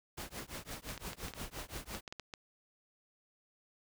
pink noise with tremolo, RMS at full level -41 dBFS, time 0.17-2.01 s, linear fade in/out 10 ms, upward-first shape triangle, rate 5.8 Hz, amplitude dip 100%
clicks, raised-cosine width 0.2 ms, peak -26 dBFS, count 10, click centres 0.89 / 0.977 / 1.132 / 1.283 / 1.337 / 1.949 / 2.078 / 2.125 / 2.197 / 2.338 s
effects none

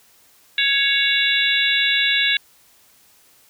harmonic tone with a mistuned harmonic, 554.4 Hz, C#5, in tune, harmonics 3 / 4 / 5 / 6 / 7, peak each -22 / -22 / -22 / -22 / -22 dBFS, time 0.58-2.37 s, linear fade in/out 2 ms, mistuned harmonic 6, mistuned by +73 cents, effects white hiss -54 dBFS RMS until 3.49 s

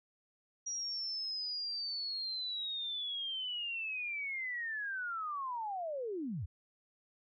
sine linear sweep, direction down, 5750 to 69.3 Hz, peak -36 dBFS, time 0.66-6.46 s, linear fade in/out 10 ms, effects none

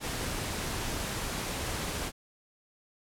pink noise, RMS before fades -34 dBFS, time 0-2.12 s, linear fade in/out 50 ms, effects low-pass 12000 Hz 12 dB/octave

